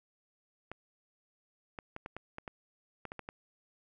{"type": "clicks", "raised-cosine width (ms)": 0.5, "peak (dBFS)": -26, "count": 11, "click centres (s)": [0.716, 1.788, 1.964, 2.061, 2.166, 2.384, 2.478, 3.053, 3.119, 3.193, 3.289], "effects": []}